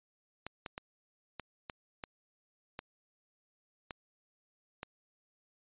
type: clicks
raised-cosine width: 0.3 ms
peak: -24 dBFS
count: 9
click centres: 0.466 / 0.662 / 0.779 / 1.397 / 1.698 / 2.038 / 2.791 / 3.908 / 4.831 s
effects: resampled to 8000 Hz